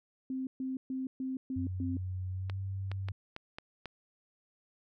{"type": "tone bursts", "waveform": "sine", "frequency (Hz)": 261.6, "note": "C4", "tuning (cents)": 0, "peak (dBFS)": -33, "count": 6, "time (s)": [0.3, 1.97], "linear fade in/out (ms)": 2, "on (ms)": 170, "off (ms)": 130}
{"type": "tone with pitch glide", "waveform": "sine", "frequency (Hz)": [92.5, 96.54], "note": ["F#2", "G2"], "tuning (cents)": [0, -26], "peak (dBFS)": -34, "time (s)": [1.56, 3.12], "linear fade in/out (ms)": 5, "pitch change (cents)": 74, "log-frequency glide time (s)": [2.3, 2.58]}
{"type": "clicks", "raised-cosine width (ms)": 0.3, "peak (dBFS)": -25, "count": 6, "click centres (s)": [2.498, 2.916, 3.086, 3.364, 3.585, 3.857]}
{"effects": []}